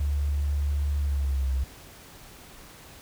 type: tone with pitch glide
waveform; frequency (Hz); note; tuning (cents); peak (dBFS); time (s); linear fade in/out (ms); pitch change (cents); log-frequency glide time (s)
sine; 72.1 to 65.74; D2 to C2; -31 to +9; -23; 0-1.64; 5; -160; 1-1.52
effects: pink hiss -48 dBFS RMS until 3.01 s